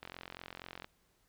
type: click train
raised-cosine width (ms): 0.3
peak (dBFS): -28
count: 37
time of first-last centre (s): 0.03-0.844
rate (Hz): 44.2
effects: pink hiss -73 dBFS RMS until 1.28 s